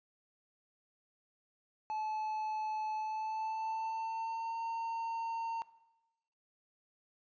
triangle tone with pitch glide, 864 to 913.3 Hz, A5 to A#5, -32 to -36 cents, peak -33 dBFS, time 1.9-5.62 s, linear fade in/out 0 ms, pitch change +96 cents, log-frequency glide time 2.95-4.58 s, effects noise-tail reverb RT60 0.9 s tail -18 dB re dry + resampled to 16000 Hz

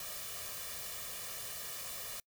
white noise with comb filter, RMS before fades -43 dBFS, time 0-2.2 s, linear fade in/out 2 ms, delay 1.7 ms, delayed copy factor +0.7, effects noise-tail reverb RT60 0.1 s tail -26 dB re dry

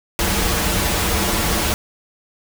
pink noise with comb filter, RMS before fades -19 dBFS, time 0.19-1.74 s, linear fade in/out 0 ms, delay 7.6 ms, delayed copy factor -0.7, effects none

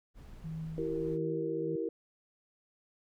brown noise, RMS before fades -49 dBFS, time 0.14-1.19 s, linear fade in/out 50 ms
sine tone with tremolo, 159.7 Hz, D#3, 45 cents sharp, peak -36 dBFS, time 0.44-1.76 s, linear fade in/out 5 ms, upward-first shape sine, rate 1.6 Hz, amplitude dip 55%
sine chord, E diminished, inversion none, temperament equal with one note detuned, 329.6 / 385.3 / 466.2 Hz, E4 / G4 / Bb4, 0 / -30 / 0 cents, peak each -36 / -38 / -35 dBFS, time 0.78-1.89 s, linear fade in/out 2 ms
effects none

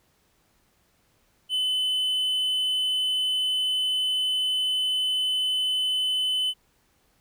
triangle tone, 3024 Hz, F#7, 37 cents sharp, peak -21 dBFS, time 1.49-6.54 s, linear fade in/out 50 ms, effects pink hiss -66 dBFS RMS until 7.2 s

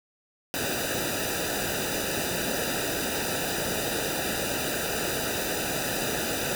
pink noise with comb filter, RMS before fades -29 dBFS, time 0.54-6.55 s, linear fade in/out 0 ms, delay 0.92 ms, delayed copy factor -0.95, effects none

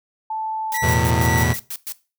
sine tone with pitch glide, 877 to 907.9 Hz, A5 to A#5, -6 to -46 cents, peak -23 dBFS, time 0.3-1.44 s, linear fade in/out 5 ms, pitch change +60 cents, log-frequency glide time 0.71-1.04 s
blue noise bursts, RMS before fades -29 dBFS, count 8, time 0.72-1.922 s, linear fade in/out 0 ms, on 54 ms, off 110 ms
45% pulse tone with tremolo, 1951 Hz, B6, 22 cents flat, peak -22 dBFS, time 0.74-1.56 s, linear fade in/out 5 ms, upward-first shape sine, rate 2 Hz, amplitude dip 70%
sawtooth chord, E suspended fourth, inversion none, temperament equal with one note detuned, 82.41 / 110.32 / 123.47 Hz, E2 / A2 / B2, 0 / +5 / 0 cents, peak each -17 / -18 / -17 dBFS, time 0.82-1.54 s, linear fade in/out 20 ms
effects noise-tail reverb RT60 0.3 s tail -18 dB re dry

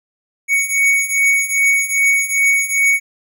square beating tone pair, 2230 / 2232.5 Hz, C#7 / C#7, +10 / +12 cents, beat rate 2.5 Hz, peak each -18 / -15 dBFS, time 0.48-3 s, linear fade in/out 50 ms, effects none

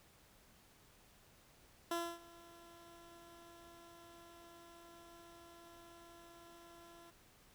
15% pulse tone with ADSR envelope, 340 Hz, F4, 46 cents flat, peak -29 dBFS, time 1.91-7.11 s, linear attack 4 ms, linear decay 270 ms, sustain -22 dB, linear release 14 ms, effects pink hiss -66 dBFS RMS until 7.54 s

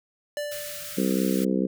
square tone with exponential decay, 587.3 Hz, D5, in tune, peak -27 dBFS, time 0.37-1.39 s, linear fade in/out 1 ms, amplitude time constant 220 ms
white band-stop noise, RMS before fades -37 dBFS, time 0.51-1.45 s, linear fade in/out 10 ms, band 170 to 1200 Hz, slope 96 dB/octave
harmonic tone, 64.5 Hz, C2, 24 cents flat, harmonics 3 / 4 / 5 / 6 / 7 / 8, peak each -25 / -27 / -29 / -31 / -32 / -33 dBFS, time 0.97-1.67 s, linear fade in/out 10 ms
effects none

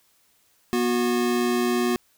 square tone pair together, 241.8 / 363.8 Hz, B3 / F#4, -36 / -29 cents, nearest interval perfect fifth, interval 707 cents, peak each -24 dBFS, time 0.73-1.96 s, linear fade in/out 0 ms, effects white hiss -63 dBFS RMS until 2.17 s

